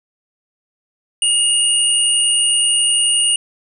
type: tone pair together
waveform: sine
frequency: 2855 / 9064 Hz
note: F7 / C#9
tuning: +37 / +37 cents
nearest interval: octave + minor sixth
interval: 2000 cents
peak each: -15 dBFS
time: 1.22-3.36 s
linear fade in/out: 2 ms
effects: none